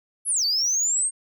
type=linear two-way sweep; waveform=sine; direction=down then up; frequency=11340 to 4435 to 8620 Hz; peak=-18 dBFS; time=0.25-1.11 s; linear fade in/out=50 ms; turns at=0.45 s; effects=tanh soft clip ceiling -18 dBFS